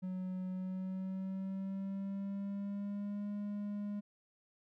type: tone with pitch glide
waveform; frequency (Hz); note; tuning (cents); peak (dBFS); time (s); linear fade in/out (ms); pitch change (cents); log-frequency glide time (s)
triangle; 185 to 205.3; F#3 to G#3; 0 to -20; -35; 0.02-4.01; 20; +180; 0.5-3.29
effects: none